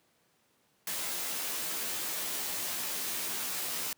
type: noise with comb filter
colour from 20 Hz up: white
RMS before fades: -35 dBFS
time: 0.87-3.93 s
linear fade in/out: 2 ms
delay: 14 ms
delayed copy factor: -0.7
effects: pink hiss -70 dBFS RMS until 3.97 s + high-pass 150 Hz 12 dB/octave